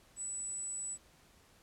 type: tone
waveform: sine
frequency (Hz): 7902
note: B8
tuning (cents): 0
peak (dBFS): -37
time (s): 0.16-0.98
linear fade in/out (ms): 50
effects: pink hiss -64 dBFS RMS until 1.62 s + low-pass 12000 Hz 12 dB/octave